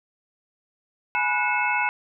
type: tone cluster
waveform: sine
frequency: 842 / 976 / 1467 / 2177 / 2612 Hz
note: G#5 / B5 / F#6 / C#7 / E7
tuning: +24 / -21 / -15 / -32 / -17 cents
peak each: -27 dBFS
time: 1.15-1.89 s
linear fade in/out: 0 ms
effects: none